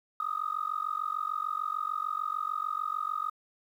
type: tone with amplitude modulation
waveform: sine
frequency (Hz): 1244.5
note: D#6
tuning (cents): 0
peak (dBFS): -25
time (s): 0.2-3.3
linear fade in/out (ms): 2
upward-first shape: sine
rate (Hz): 46.7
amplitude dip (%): 100
effects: tanh soft clip ceiling -22 dBFS + 10-bit